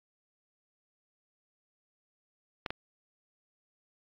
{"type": "clicks", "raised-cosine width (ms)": 0.3, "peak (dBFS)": -17, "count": 2, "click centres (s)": [2.662, 2.705], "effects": ["low-pass 5000 Hz 12 dB/octave", "AAC 32 kbps"]}